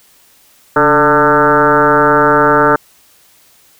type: tone with frequency modulation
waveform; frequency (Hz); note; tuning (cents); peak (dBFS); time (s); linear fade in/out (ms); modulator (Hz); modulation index
sine; 897; A5; +33; -6; 0.76-2.76; 5; 152; 4.1
effects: white hiss -48 dBFS RMS until 3.79 s